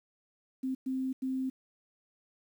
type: tone bursts at uneven times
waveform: sine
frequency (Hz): 261.6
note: C4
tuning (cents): 0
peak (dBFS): -30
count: 3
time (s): 0.63-0.75 / 0.86-1.13 / 1.22-1.5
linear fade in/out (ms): 10
effects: 10-bit